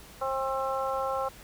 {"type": "harmonic tone", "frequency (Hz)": 266.8, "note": "C4", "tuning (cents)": 34, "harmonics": [2, 3, 4, 5], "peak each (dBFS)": [-31, -33, -34, -35], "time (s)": [0.21, 1.29], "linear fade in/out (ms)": 10, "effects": ["added 50 Hz sine -56 dBFS peak until 1.43 s", "pink hiss -50 dBFS RMS until 1.43 s"]}